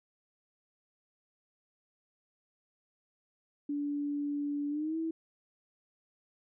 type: tone with pitch glide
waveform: sine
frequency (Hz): 289.1 to 324.5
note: D4 to E4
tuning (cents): -27 to -27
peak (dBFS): -31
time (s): 3.69-5.11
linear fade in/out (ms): 5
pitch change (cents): +200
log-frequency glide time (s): 4.69-4.97
effects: none